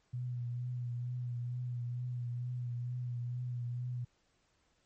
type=tone with vibrato; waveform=sine; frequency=122.4 Hz; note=B2; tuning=15 cents flat; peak=-35 dBFS; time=0.13-4.05 s; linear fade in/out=10 ms; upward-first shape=triangle; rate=2.2 Hz; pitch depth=35 cents each way; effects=pink hiss -74 dBFS RMS until 4.85 s + MP3 32 kbps